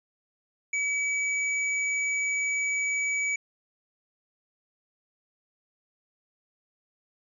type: tone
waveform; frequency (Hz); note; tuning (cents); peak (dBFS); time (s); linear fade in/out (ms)
square; 2283; D7; -50; -26; 0.73-3.36; 5
effects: resampled to 22050 Hz